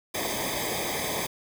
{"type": "noise with comb filter", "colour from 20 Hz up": "pink", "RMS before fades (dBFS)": -30, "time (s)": [0.14, 1.27], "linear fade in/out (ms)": 10, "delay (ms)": 0.71, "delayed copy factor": -0.95, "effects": []}